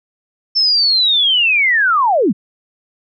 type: linear sweep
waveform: sine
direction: down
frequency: 5350 to 152.3 Hz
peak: -10 dBFS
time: 0.55-2.33 s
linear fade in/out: 20 ms
effects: none